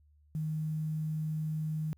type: tone with quantisation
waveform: sine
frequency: 155.56 Hz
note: D#3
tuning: in tune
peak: -31 dBFS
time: 0.35-1.93 s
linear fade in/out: 0 ms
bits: 10
effects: added 74 Hz sine -61 dBFS peak until 1.97 s